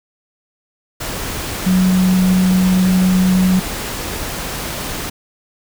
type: tone in noise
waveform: sine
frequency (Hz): 185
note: F#3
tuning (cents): 0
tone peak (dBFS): -10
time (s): 1.66-3.6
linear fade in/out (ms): 10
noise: pink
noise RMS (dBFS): -24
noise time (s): 1-5.1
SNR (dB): +11
effects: none